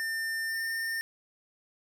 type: tone with pitch glide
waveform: square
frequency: 1800 to 1811.5 Hz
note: A6 to A6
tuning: +39 to +50 cents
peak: -31 dBFS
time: 0-1.01 s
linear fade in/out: 0 ms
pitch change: +11 cents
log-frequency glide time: 0.47-0.73 s
effects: none